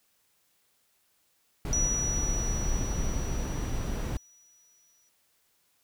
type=noise; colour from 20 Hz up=brown; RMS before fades=-30 dBFS; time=1.65-4.17 s; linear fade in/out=2 ms
type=tone with exponential decay; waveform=sine; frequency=5850 Hz; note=F#8; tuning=21 cents flat; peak=-25 dBFS; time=1.73-5.09 s; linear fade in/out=0 ms; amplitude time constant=730 ms
effects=white hiss -70 dBFS RMS until 5.83 s

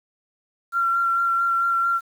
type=tone with vibrato; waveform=sine; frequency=1369 Hz; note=F6; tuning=35 cents flat; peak=-18 dBFS; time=0.72-2.01 s; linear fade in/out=50 ms; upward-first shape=sine; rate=4.5 Hz; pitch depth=13 cents each way; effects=8-bit

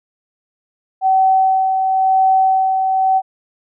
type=tone with tremolo; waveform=sine; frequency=762 Hz; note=G5; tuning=49 cents flat; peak=-9 dBFS; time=1.01-3.22 s; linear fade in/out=50 ms; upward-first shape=sine; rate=0.97 Hz; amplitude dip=40%; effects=none

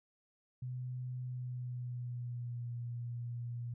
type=tone with pitch glide; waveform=sine; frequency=125.9 to 119.59 Hz; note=B2 to A#2; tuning=+34 to +45 cents; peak=-38 dBFS; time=0.62-3.74 s; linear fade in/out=5 ms; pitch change=-89 cents; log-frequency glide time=1.22-2.73 s; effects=none

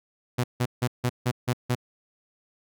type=tone bursts; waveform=sawtooth; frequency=123.47 Hz; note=B2; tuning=in tune; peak=-18 dBFS; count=7; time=0.38-1.753 s; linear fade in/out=10 ms; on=59 ms; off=160 ms; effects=none

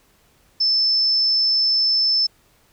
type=tone; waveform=sine; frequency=5274 Hz; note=E8; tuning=in tune; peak=-15 dBFS; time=0.6-2.27 s; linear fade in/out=10 ms; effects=pink hiss -58 dBFS RMS until 2.72 s

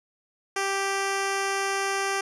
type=tone with low-pass filter; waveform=10% pulse; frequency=392 Hz; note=G4; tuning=in tune; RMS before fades=-27 dBFS; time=0.56-2.21 s; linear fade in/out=5 ms; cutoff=8500 Hz; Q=1.2; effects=none

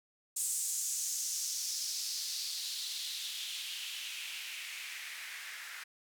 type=noise with band-pass filter sweep; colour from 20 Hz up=blue; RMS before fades=-39 dBFS; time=0.36-5.84 s; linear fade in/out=10 ms; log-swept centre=8100 to 1700 Hz; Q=2.8; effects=none

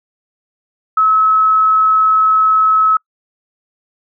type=tone; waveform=sine; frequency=1291 Hz; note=E6; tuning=37 cents flat; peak=-8 dBFS; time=0.97-2.97 s; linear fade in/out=5 ms; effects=noise-tail reverb RT60 0.1 s tail -26 dB re dry

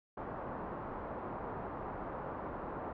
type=low-pass noise; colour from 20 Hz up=white; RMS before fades=-42 dBFS; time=0.17-2.93 s; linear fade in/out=5 ms; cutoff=1100 Hz; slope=24 dB/octave; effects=none

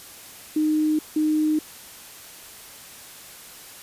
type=tone pair in turn; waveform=sine; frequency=307.7 / 307.7 Hz; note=D#4 / D#4; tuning=-19 / -19 cents; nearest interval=unison; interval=0 cents; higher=neither; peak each=-18 dBFS; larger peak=neither; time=0.56-0.99 / 1.16-1.59 s; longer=neither; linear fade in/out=5 ms; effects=white hiss -43 dBFS RMS until 3.82 s + resampled to 32000 Hz

